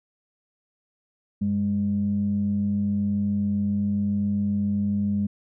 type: tone pair together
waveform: sine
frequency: 96 / 203.4 Hz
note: G2 / G#3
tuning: -36 / -36 cents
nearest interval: octave + minor second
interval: 1300 cents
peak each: -29 / -21 dBFS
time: 1.41-5.27 s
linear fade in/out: 10 ms
effects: tanh soft clip ceiling -15 dBFS